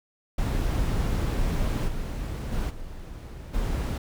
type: noise with level steps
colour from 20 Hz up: brown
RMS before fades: -25 / -31 / -27 / -39 / -27 dBFS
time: 0.38-3.98 s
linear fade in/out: 5 ms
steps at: 1.87 / 2.51 / 2.69 / 3.53 s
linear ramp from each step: 20 ms
effects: none